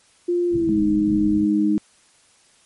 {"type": "tone with pitch glide", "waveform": "sine", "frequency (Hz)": [350, 310], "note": ["F4", "D#4"], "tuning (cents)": [4, -6], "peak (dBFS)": -17, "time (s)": [0.28, 1.78], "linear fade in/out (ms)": 10, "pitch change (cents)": -210, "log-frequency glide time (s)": [0.48, 0.84]}
{"type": "low-pass noise", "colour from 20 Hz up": "white", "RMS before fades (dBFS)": -32, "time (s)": [0.5, 1.47], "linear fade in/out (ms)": 50, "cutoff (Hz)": 270, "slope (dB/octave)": 48}
{"type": "tone", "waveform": "sine", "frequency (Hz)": 207.7, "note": "G#3", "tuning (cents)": 0, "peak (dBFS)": -20, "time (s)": [0.69, 1.78], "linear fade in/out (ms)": 0}
{"effects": ["white hiss -56 dBFS RMS until 2.65 s", "MP3 48 kbps"]}